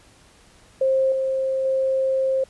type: tone with level steps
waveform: sine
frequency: 530 Hz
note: C5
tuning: 22 cents sharp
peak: -16 / -20 / -18 dBFS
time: 0.81-2.44 s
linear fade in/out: 5 ms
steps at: 1.12 / 1.65 s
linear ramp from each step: 2 ms
effects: pink hiss -53 dBFS RMS until 2.49 s + resampled to 24000 Hz